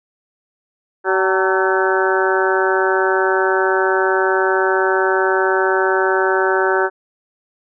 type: harmonic tone with a mistuned harmonic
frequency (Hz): 190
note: F#3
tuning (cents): +46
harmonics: 2 / 3 / 4 / 5 / 6 / 7 / 8 / 9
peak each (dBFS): -17 / -23 / -23 / -22 / -29 / -24 / -20 / -27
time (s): 1.04-6.9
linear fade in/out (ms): 50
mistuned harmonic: 5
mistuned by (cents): -64
effects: none

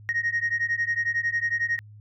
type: beating tone pair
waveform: sine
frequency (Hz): 1864.7 / 1875.7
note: A#6 / A#6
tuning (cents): 0 / +10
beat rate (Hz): 11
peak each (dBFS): -25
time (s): 0.09-1.79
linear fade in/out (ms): 0
effects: tanh soft clip ceiling -18 dBFS + added 105 Hz sine -44 dBFS peak until 2 s

